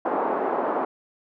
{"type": "band-pass noise", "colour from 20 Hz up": "white", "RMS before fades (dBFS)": -25, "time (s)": [0.05, 0.85], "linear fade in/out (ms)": 5, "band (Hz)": [280, 980], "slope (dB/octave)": 24, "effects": []}